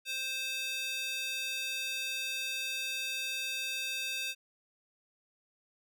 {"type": "tone with high-pass filter", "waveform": "square", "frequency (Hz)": 523.3, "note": "C5", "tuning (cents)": 0, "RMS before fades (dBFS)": -36, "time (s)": [0.05, 4.35], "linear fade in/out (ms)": 50, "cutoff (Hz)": 2900, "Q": 2.5, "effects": []}